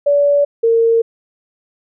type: tone pair in turn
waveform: sine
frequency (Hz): 574 / 458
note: D5 / A#4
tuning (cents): -40 / -31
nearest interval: major third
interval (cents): 391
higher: first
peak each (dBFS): -9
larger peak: neither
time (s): 0.06-0.45 / 0.63-1.02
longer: neither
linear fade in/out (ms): 10
effects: none